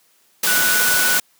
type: tone in noise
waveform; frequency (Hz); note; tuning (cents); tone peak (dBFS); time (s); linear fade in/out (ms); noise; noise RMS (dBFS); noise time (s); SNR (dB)
sine; 1480; F#6; 0; -18; 0.47-1.18; 5; white; -18; 0.43-1.2; -3
effects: white hiss -58 dBFS RMS until 1.39 s + high-pass 150 Hz 12 dB/octave